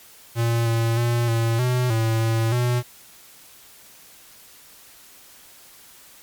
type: tone with pitch steps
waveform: square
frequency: 116.5 / 114.9 / 118.7 / 114.8 / 125.3 / 112.6 / 113.2 / 122.6 Hz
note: A#2 / A#2 / A#2 / A#2 / B2 / A2 / A2 / B2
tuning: -1 / -25 / +32 / -26 / +25 / +40 / +50 / -12 cents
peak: -19 dBFS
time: 0.35-2.83 s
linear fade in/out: 50 ms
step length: 310 ms
effects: white hiss -48 dBFS RMS until 6.22 s + MP3 96 kbps